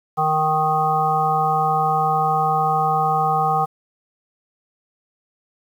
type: harmonic tone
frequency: 155.56 Hz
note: D#3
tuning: in tune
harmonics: 1 / 3 / 5 / 7 / 8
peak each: -26 / -28 / -18 / -25 / -23 dBFS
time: 0.17-3.66 s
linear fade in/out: 20 ms
effects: 8-bit